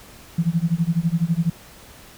sine tone with tremolo, 167.3 Hz, E3, 26 cents sharp, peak -14 dBFS, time 0.38-1.5 s, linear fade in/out 5 ms, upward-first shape sine, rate 12 Hz, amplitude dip 95%, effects pink hiss -45 dBFS RMS until 2.17 s

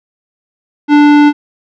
sine tone with tanh clipping, 293.7 Hz, D4, in tune, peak -5 dBFS, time 0.88-1.33 s, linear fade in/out 50 ms, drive 18 dB, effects none

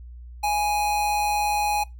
square tone with amplitude modulation, 830.6 Hz, G#5, in tune, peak -20 dBFS, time 0.43-1.84 s, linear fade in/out 10 ms, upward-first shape sine, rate 157 Hz, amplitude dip 35%, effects noise-tail reverb RT60 0.2 s tail -22 dB re dry + added 60 Hz sine -38 dBFS peak until 1.99 s

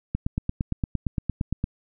click train, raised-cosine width 5 ms, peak -12 dBFS, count 14, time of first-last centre 0.15-1.641 s, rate 8.72 Hz, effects none

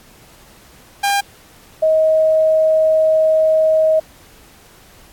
sawtooth / sine tone pair in turn, 802 / 632 Hz, G5 / D#5, +39 / +27 cents, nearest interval major third, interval 412 cents, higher first, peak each -10 dBFS, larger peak neither, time 1.03-1.21 / 1.82-4 s, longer second, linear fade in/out 10 ms, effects pink hiss -46 dBFS RMS until 5.12 s + AAC 64 kbps

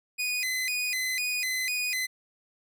sawtooth tone with vibrato, 2242 Hz, C#7, 19 cents sharp, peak -24 dBFS, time 0.18-2.07 s, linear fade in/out 20 ms, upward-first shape square, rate 2 Hz, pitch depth 170 cents each way, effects none

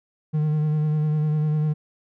triangle tone with vibrato, 152.6 Hz, D#3, 33 cents flat, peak -17 dBFS, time 0.33-1.74 s, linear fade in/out 20 ms, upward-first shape triangle, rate 10 Hz, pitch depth 33 cents each way, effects none

